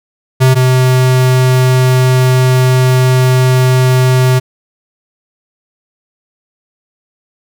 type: tone pair in turn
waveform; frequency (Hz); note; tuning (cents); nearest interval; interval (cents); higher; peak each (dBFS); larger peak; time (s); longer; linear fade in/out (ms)
square; 130 / 128.36; C3 / C3; -11 / -33; unison; 22; first; -5 / -7; first; 0.4-0.55 / 0.55-4.4; second; 20
effects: none